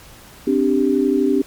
sine chord, C suspended second, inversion none, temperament equal, 261.6 / 293.7 / 392 Hz, C4 / D4 / G4, 0 / 0 / 0 cents, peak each -18 dBFS, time 0.47-1.42 s, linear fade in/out 5 ms, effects pink hiss -43 dBFS RMS until 1.46 s + MP3 96 kbps

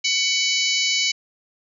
harmonic tone with a mistuned harmonic, 748 Hz, F#5, 19 cents sharp, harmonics 3 / 4 / 5 / 6 / 7 / 8 / 9, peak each -24 / -25 / -26 / -27 / -27 / -28 / -29 dBFS, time 0.04-1.12 s, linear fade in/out 10 ms, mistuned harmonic 5, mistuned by +98 cents, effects none

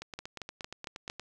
two click trains, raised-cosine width 0.2 ms, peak -21 / -23 dBFS, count 5 / 11, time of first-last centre 0.19-1.099 / 0.02-1.196 s, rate 4.4 / 8.5 Hz, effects none

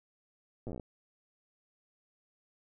slowing click train, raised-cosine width 2 ms, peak -28 dBFS, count 11, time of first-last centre 0.67-0.797 s, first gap 8 ms, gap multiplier 1.1, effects none

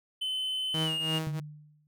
triangle tone with pitch glide, 3045 to 2841 Hz, F#7 to F7, +49 to +29 cents, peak -28 dBFS, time 0.21-1.19 s, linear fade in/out 10 ms, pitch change -120 cents, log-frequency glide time 0.84-0.91 s
sawtooth tone with tremolo, 158.9 Hz, D#3, 37 cents sharp, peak -24 dBFS, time 0.74-1.4 s, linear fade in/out 5 ms, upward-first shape triangle, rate 3 Hz, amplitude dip 90%
sine tone with exponential decay, 150 Hz, D3, 37 cents sharp, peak -27 dBFS, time 1.27-1.87 s, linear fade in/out 0 ms, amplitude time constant 130 ms
effects none

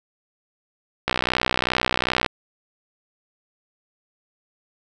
click train, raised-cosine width 0.3 ms, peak -3 dBFS, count 75, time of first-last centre 1.08-2.262 s, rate 62.6 Hz, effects none

